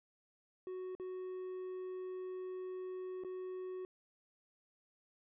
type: tone with dropouts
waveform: triangle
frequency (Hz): 370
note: F#4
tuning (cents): 0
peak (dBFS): -39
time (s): 0.67-3.85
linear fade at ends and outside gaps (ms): 1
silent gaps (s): 0.951-0.998 / 3.237-3.247
effects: resampled to 8000 Hz